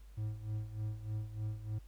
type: tone with tremolo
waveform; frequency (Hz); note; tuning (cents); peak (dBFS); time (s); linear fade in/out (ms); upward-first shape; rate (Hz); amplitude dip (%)
triangle; 107.3; A2; -43; -32; 0.17-1.79; 10; sine; 3.3; 75
effects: added 50 Hz sine -51 dBFS peak until 1.87 s + pink hiss -69 dBFS RMS until 1.87 s